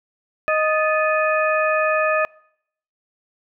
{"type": "harmonic tone with a mistuned harmonic", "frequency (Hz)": 622.3, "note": "D#5", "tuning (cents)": 0, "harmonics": [1, 2, 3, 4], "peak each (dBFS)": [-19, -22, -24, -25], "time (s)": [0.48, 2.25], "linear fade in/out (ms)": 0, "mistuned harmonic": 3, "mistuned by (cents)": -120, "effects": ["noise-tail reverb RT60 0.7 s tail -25 dB re dry"]}